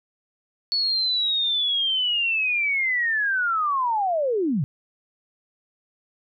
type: linear sweep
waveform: sine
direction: down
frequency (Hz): 4435 to 120.6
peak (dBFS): -20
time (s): 0.72-4.64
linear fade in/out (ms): 0
effects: none